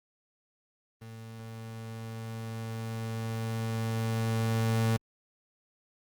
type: tone with level ramp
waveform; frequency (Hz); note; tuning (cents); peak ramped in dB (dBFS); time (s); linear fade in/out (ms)
35% pulse; 112.7; A2; +42; -41 to -22; 1.01-4.97; 10
effects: Opus 24 kbps